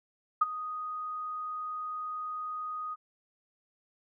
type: tone with ADSR envelope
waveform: sine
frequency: 1244.5 Hz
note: D#6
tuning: in tune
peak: -18 dBFS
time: 0.41-2.96 s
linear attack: 9 ms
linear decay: 24 ms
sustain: -16 dB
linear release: 31 ms
effects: none